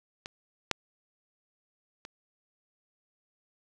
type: clicks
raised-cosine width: 0.2 ms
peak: -21 / -8 / -25 dBFS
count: 3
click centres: 0.259 / 0.713 / 2.051 s
effects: none